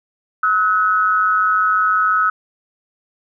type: tone pair together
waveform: sine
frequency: 1285.8 / 1480 Hz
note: E6 / F#6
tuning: -43 / 0 cents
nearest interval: major second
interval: 243 cents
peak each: -14 / -18 dBFS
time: 0.43-2.3 s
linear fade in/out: 5 ms
effects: none